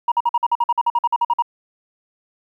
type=tone bursts; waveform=sine; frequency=949 Hz; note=A#5; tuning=31 cents sharp; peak=-12 dBFS; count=16; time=0.08-1.423 s; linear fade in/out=5 ms; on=38 ms; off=49 ms; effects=tanh soft clip ceiling -11 dBFS + 9-bit